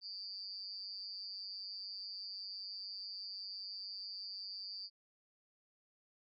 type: tone with amplitude modulation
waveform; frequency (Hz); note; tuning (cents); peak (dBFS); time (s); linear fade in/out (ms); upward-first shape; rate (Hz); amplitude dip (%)
sine; 4699; D8; 0; -39; 0.01-4.9; 50; sine; 194; 100
effects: none